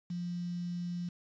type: tone with quantisation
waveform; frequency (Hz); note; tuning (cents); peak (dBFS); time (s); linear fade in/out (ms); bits
sine; 175.3; F3; +7; -34; 0.1-1.09; 5; 9
effects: resampled to 16000 Hz